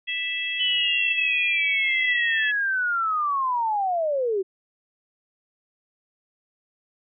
harmonic tone, 659 Hz, E5, 1 cent flat, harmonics 3 / 4 / 5, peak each -31 / -28 / -30 dBFS, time 0.07-2.52 s, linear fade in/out 20 ms
sine linear sweep, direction down, 3025 to 366.1 Hz, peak -21 dBFS, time 0.59-4.43 s, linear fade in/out 20 ms
effects none

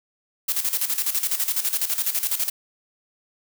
blue noise with tremolo, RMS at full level -22 dBFS, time 0.48-2.5 s, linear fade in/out 10 ms, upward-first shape square, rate 12 Hz, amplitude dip 70%, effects none

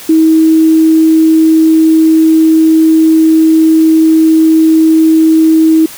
sine tone, 319.5 Hz, D#4, 46 cents sharp, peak -3 dBFS, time 0.09-5.86 s, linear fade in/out 5 ms, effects white hiss -29 dBFS RMS until 5.97 s

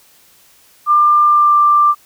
sine tone with pitch glide, 1194 to 1182.3 Hz, D6 to D6, +28 to +11 cents, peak -7 dBFS, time 0.86-1.95 s, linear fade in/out 50 ms, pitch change -17 cents, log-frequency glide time 1.25-1.58 s, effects white hiss -49 dBFS RMS until 2.05 s

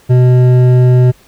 triangle tone with hard clipping, 125.5 Hz, B2, 28 cents sharp, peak -6 dBFS, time 0.09-1.12 s, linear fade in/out 20 ms, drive 13 dB, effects pink hiss -46 dBFS RMS until 1.27 s

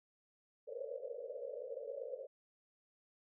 white band-pass noise, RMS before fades -45 dBFS, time 0.67-2.27 s, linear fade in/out 20 ms, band 460 to 580 Hz, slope 96 dB/octave, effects none

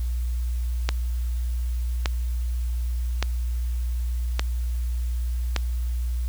click train, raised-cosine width 0.2 ms, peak -6 dBFS, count 5, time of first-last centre 0.89-5.563 s, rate 0.856 Hz, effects added 60 Hz sine -23 dBFS peak until 6.28 s + white hiss -49 dBFS RMS until 6.28 s

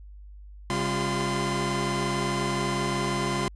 sawtooth tone cluster, 134.5 / 199.3 / 351.2 / 1028 Hz, C3 / G3 / F4 / C6, +48 / +29 / +10 / -31 cents, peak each -27 dBFS, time 0.7-3.48 s, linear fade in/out 0 ms, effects added 50 Hz sine -42 dBFS peak until 3.55 s + resampled to 22050 Hz

